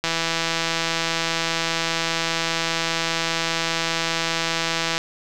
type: click train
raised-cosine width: 0.2 ms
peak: -5 dBFS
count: 816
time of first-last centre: 0.04-4.979 s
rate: 165 Hz
effects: 7-bit